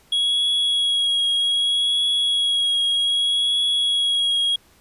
triangle tone with vibrato, 3322 Hz, G#7, in tune, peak -16 dBFS, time 0.12-4.56 s, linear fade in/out 5 ms, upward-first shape triangle, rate 0.64 Hz, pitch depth 20 cents each way, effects pink hiss -55 dBFS RMS until 4.8 s + resampled to 32000 Hz

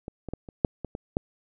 clicks, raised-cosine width 2 ms, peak -22 / -22 / -18 / -28 / -6 / -19 / -20 / -11 dBFS, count 8, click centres 0.081 / 0.287 / 0.336 / 0.488 / 0.648 / 0.847 / 0.951 / 1.169 s, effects none

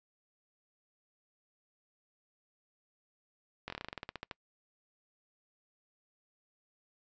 slowing click train, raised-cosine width 0.3 ms, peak -23 dBFS, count 15, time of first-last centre 3.68-4.312 s, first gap 21 ms, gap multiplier 1.11, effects noise-tail reverb RT60 0.1 s tail -26 dB re dry + resampled to 16000 Hz

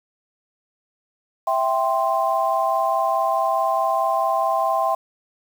sine chord, C major, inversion first, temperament equal, 659.3 / 784 / 1046.5 Hz, E5 / G5 / C6, 0 / 0 / 0 cents, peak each -22 dBFS, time 1.47-4.95 s, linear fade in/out 5 ms, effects 7-bit

